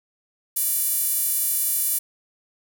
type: tone with high-pass filter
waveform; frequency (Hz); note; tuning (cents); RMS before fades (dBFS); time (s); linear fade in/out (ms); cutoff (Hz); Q
sawtooth; 584; D5; -10; -23; 0.56-1.99; 10; 11000; 1.8
effects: none